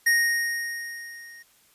square tone with level ramp, 1864.7 Hz, A#6, in tune, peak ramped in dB -17 to -45 dBFS, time 0.06-1.43 s, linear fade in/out 10 ms, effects white hiss -60 dBFS RMS until 1.74 s + resampled to 32000 Hz

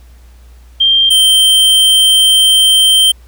sine / square tone pair in turn, 3176 / 3130 Hz, G7 / G7, +22 / -3 cents, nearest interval unison, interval 25 cents, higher first, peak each -6 dBFS, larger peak neither, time 0.8-1.1 / 1.1-3.12 s, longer second, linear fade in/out 10 ms, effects added 60 Hz sine -36 dBFS peak until 3.27 s + pink hiss -50 dBFS RMS until 3.27 s

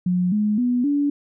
sine tone with pitch steps, 179.9 / 210.3 / 245.8 / 287.2 Hz, F#3 / G#3 / B3 / D4, -48 / +22 / -8 / -39 cents, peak -17 dBFS, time 0.06-1.1 s, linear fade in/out 5 ms, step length 260 ms, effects none

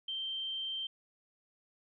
sine tone, 3136 Hz, G7, in tune, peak -35 dBFS, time 0.08-0.87 s, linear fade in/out 5 ms, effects none

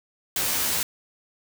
white noise with comb filter, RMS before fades -25 dBFS, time 0.36-0.83 s, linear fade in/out 2 ms, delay 12 ms, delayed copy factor +0.6, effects none

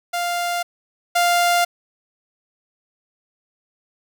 sawtooth tone pair in turn, 698.5 / 698.5 Hz, F5 / F5, 0 / 0 cents, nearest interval unison, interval 0 cents, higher neither, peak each -17 / -11 dBFS, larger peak second, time 0.13-0.63 / 1.15-1.65 s, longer neither, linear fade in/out 10 ms, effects none

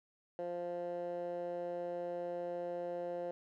15% pulse tone with band-pass filter, 174.61 Hz, F3, in tune, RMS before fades -40 dBFS, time 0.39-3.31 s, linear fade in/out 0 ms, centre 540 Hz, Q 2.8, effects none

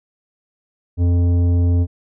sine tone with tanh clipping, 87.31 Hz, F2, in tune, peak -14 dBFS, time 0.97-1.87 s, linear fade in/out 50 ms, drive 11 dB, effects none

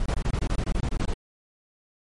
brown noise bursts, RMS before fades -24 dBFS, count 14, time 0-1.137 s, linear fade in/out 2 ms, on 58 ms, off 25 ms, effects MP3 48 kbps

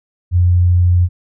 sine tone, 88.7 Hz, F2, 27 cents sharp, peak -8 dBFS, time 0.31-1.09 s, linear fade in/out 50 ms, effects none

